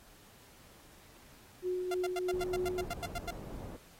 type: tone with tremolo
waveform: sine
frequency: 364.3 Hz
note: F#4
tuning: 27 cents flat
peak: -30 dBFS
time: 1.62-2.86 s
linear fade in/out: 50 ms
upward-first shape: triangle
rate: 3.3 Hz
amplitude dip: 40%
type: tone bursts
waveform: sawtooth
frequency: 695 Hz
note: F5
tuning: 9 cents flat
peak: -31 dBFS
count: 12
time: 1.91-3.308 s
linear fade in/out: 5 ms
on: 34 ms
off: 90 ms
type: low-pass noise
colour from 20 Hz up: pink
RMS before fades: -44 dBFS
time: 2.33-3.77 s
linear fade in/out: 10 ms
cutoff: 660 Hz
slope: 12 dB/octave
effects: pink hiss -59 dBFS RMS until 3.99 s + AAC 48 kbps